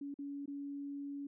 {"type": "tone with dropouts", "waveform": "sine", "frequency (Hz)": 282.6, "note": "C#4", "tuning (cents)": 34, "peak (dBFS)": -40, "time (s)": [0.01, 1.27], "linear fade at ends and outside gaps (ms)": 5, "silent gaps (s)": [[0.142, 0.188], [0.459, 0.477]], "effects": []}